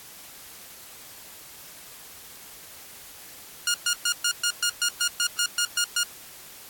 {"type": "tone bursts", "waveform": "10% pulse", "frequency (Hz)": 1423, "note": "F6", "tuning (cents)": 32, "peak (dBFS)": -13, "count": 13, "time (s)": [3.67, 6.033], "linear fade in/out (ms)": 2, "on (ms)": 71, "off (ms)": 120, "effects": ["white hiss -45 dBFS RMS until 6.69 s", "AAC 64 kbps"]}